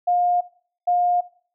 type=tone pair in turn; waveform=sine; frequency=710 / 710 Hz; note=F5 / F5; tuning=+28 / +28 cents; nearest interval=unison; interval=0 cents; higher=neither; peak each=-16 dBFS; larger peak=neither; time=0.07-0.41 / 0.87-1.21 s; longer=neither; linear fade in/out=10 ms; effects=noise-tail reverb RT60 0.5 s tail -19 dB re dry